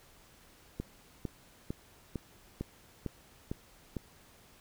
click train, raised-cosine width 3 ms, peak -22 dBFS, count 8, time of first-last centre 0.8-3.967 s, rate 2.21 Hz, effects pink hiss -60 dBFS RMS until 4.6 s

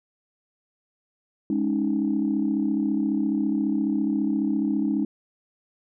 sine chord, Ab suspended fourth, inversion none, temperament just, 207.7 / 276.9 / 311.5 Hz, Ab3 / Db4 / Eb4, 0 / -2 / +2 cents, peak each -25 dBFS, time 1.5-5.05 s, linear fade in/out 2 ms, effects tanh soft clip ceiling -13 dBFS

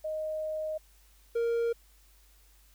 sine / triangle tone pair in turn, 622.3 / 466.2 Hz, D#5 / A#4, 0 / 0 cents, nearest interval perfect fourth, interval 500 cents, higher first, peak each -31 / -24 dBFS, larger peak second, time 0.04-0.78 / 1.35-1.73 s, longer first, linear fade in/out 10 ms, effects added 50 Hz sine -59 dBFS peak until 2.74 s + white hiss -64 dBFS RMS until 2.74 s

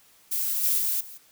violet noise with level steps, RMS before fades -27 / -23 / -26 / -43 dBFS, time 0.31-1.18 s, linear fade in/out 10 ms, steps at 0.63 / 0.78 / 1 s, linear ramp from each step 10 ms, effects white hiss -58 dBFS RMS until 1.31 s

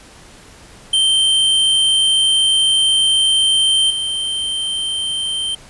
square tone with level steps, 3126 Hz, G7, 6 cents flat, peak -12 / -19 dBFS, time 0.93-5.55 s, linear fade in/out 5 ms, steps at 3.9 s, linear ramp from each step 5 ms, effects pink hiss -42 dBFS RMS until 5.69 s + resampled to 24000 Hz

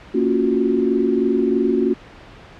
sine chord, Gb major seventh, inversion first, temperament just, 231.2 / 277.5 / 346.9 / 370 Hz, Bb3 / Db4 / F4 / Gb4, -14 / +2 / -12 / 0 cents, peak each -21 / -21 / -22 / -19 dBFS, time 0.14-1.94 s, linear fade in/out 10 ms, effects pink hiss -42 dBFS RMS until 2.59 s + low-pass 3000 Hz 12 dB/octave

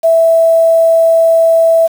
sine tone with quantisation, 658 Hz, E5, 3 cents flat, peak -5 dBFS, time 0.03-1.88 s, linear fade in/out 20 ms, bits 5, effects none

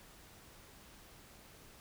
silence, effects pink hiss -58 dBFS RMS until 1.8 s

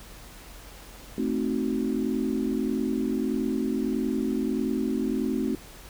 sine chord, A diminished seventh, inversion none, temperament equal with one note detuned, 220 / 261.6 / 311.1 / 371.1 Hz, A3 / C4 / Eb4 / Gb4, 0 / 0 / 0 / +5 cents, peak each -29 / -28 / -31 / -32 dBFS, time 1.18-5.55 s, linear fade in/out 2 ms, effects added 45 Hz sine -47 dBFS peak until 5.89 s + pink hiss -47 dBFS RMS until 5.89 s

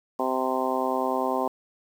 harmonic tone, 130 Hz, C3, 11 cents flat, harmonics 2 / 3 / 4 / 5 / 6 / 7 / 8, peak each -31 / -31 / -31 / -31 / -31 / -31 / -31 dBFS, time 0.19-1.48 s, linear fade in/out 5 ms, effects 8-bit

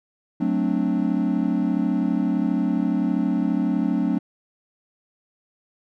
triangle chord, D dominant seventh, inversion first, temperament equal, 185 / 220 / 261.6 / 293.7 Hz, F#3 / A3 / C4 / D4, 0 / 0 / 0 / 0 cents, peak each -23 dBFS, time 0.4-4.19 s, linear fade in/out 10 ms, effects none

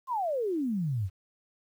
sine exponential sweep, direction down, 1092 to 86.5 Hz, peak -27 dBFS, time 0.07-1.1 s, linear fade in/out 50 ms, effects 10-bit

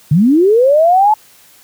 sine linear sweep, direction up, 134.9 to 874 Hz, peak -6 dBFS, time 0.11-1.14 s, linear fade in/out 5 ms, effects white hiss -45 dBFS RMS until 1.63 s + high-pass 60 Hz 12 dB/octave

